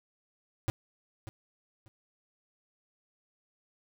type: tone with echo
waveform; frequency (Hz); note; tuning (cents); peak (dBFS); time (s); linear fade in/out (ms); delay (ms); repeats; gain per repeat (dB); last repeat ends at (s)
square; 110; A2; 0; -27; 0.68-0.7; 0; 590; 2; -13; 1.88
effects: none